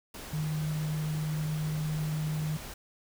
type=tone in noise; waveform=sine; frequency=154 Hz; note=D#3; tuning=17 cents flat; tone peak=-29 dBFS; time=0.33-2.57 s; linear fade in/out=5 ms; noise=pink; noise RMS=-43 dBFS; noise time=0.14-2.74 s; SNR=+11 dB; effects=none